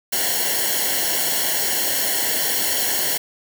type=noise with comb filter; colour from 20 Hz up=white; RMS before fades=-21 dBFS; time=0.12-3.18 s; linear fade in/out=10 ms; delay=0.81 ms; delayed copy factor=-0.85; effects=none